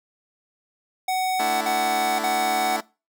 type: tone bursts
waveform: square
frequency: 747 Hz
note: F#5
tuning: 16 cents sharp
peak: -22 dBFS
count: 3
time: 1.08-2.766 s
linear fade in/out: 5 ms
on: 530 ms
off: 48 ms
type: chord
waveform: 10% pulse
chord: A suspended fourth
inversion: none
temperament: just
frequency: 220 / 293.3 / 330 Hz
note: A3 / D4 / E4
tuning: 0 / -2 / +2 cents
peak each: -23 dBFS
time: 1.39-2.81 s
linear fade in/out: 10 ms
effects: noise-tail reverb RT60 0.3 s tail -22 dB re dry